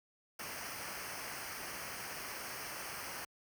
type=noise with comb filter; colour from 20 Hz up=pink; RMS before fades=-44 dBFS; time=0.39-3.25 s; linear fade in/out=5 ms; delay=0.27 ms; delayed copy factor=-0.75; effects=high-pass 60 Hz 12 dB/octave